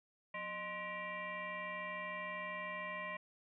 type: tone with frequency modulation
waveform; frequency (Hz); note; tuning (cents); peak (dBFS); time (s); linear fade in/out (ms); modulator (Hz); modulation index
sine; 1479; F#6; -1; -40; 0.34-3.17; 5; 433; 2.3
effects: none